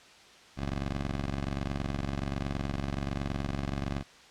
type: ring-modulated tone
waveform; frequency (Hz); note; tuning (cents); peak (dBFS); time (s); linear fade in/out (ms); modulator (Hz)
15% pulse; 69.3; C#2; 0; -22; 0.56-4.04; 50; 24
effects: white hiss -54 dBFS RMS until 4.3 s + low-pass 5000 Hz 12 dB/octave